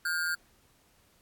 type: ring-modulated tone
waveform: square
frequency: 1506 Hz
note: F#6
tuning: 30 cents sharp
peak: -26 dBFS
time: 0.05-0.35 s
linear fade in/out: 5 ms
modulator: 82.9 Hz
effects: pink hiss -65 dBFS RMS until 1.21 s + AAC 64 kbps